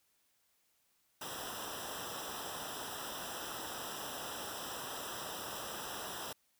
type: noise with comb filter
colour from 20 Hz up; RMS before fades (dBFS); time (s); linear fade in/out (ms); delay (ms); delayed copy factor
pink; -43; 1.21-6.33; 5; 0.45; -1
effects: white hiss -75 dBFS RMS until 6.59 s